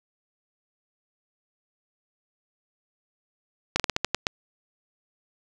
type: slowing click train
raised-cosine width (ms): 0.2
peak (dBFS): -5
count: 8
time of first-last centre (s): 3.76-4.268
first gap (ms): 37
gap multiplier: 1.22
effects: none